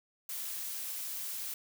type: noise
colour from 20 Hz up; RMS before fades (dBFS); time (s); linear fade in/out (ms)
blue; -39; 0.29-1.54; 2
effects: none